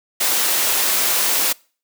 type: high-pass noise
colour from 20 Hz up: white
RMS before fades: -18 dBFS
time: 0.2-1.53 s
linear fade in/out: 10 ms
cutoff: 310 Hz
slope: 12 dB/octave
effects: noise-tail reverb RT60 0.4 s tail -25 dB re dry